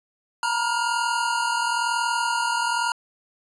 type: tone cluster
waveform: square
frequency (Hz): 926 / 967 / 1414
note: A#5 / B5 / F6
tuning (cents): -12 / -37 / +21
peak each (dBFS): -27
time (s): 0.43-2.92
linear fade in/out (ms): 2
effects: resampled to 24000 Hz